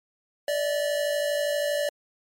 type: tone pair together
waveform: square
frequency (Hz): 583 / 635.5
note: D5 / D#5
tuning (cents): -13 / +36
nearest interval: minor second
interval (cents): 149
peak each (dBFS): -25 / -33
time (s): 0.48-1.89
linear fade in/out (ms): 2
effects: MP3 64 kbps